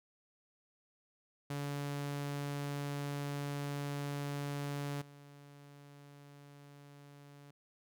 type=tone with level steps; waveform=sawtooth; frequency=143 Hz; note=D3; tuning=46 cents flat; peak=-33 / -50 dBFS; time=1.5-7.51 s; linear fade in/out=5 ms; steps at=5.01 s; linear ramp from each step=10 ms; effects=none